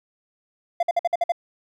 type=tone bursts; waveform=triangle; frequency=690 Hz; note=F5; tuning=21 cents flat; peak=-15 dBFS; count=7; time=0.8-1.321 s; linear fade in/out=5 ms; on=29 ms; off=53 ms; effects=none